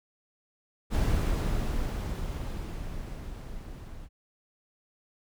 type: noise with level ramp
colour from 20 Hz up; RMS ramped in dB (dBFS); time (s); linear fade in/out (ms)
brown; -24 to -44; 0.9-4.09; 50
effects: none